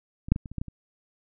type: clicks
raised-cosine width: 5 ms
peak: -24 / -6 / -18 / -26 / -26 / -18 / -18 / -27 dBFS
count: 8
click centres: 0.285 / 0.32 / 0.361 / 0.458 / 0.516 / 0.583 / 0.615 / 0.683 s
effects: none